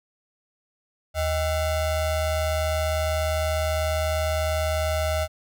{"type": "ring-modulated tone", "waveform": "square", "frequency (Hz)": 353.6, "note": "F4", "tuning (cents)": 22, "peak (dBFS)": -20, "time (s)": [1.14, 5.28], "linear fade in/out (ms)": 50, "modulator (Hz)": 275, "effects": []}